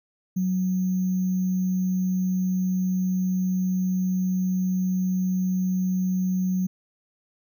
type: tone with sample-and-hold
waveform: sine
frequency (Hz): 185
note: F#3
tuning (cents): 0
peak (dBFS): -21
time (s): 0.36-6.67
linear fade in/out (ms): 10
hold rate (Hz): 6300
effects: none